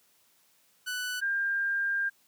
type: tone pair in turn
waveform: sawtooth / sine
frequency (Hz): 1490 / 1599.7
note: F#6 / G6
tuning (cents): +12 / +35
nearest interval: minor second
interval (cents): 123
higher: second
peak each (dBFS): -28 / -26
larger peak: second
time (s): 0.86-1.21 / 1.21-2.1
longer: second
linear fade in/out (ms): 20
effects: white hiss -66 dBFS RMS until 2.27 s + high-pass 100 Hz 12 dB/octave